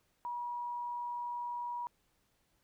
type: tone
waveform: sine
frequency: 963 Hz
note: B5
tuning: 44 cents flat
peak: -36 dBFS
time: 0.25-1.87 s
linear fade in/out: 0 ms
effects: pink hiss -75 dBFS RMS until 2.63 s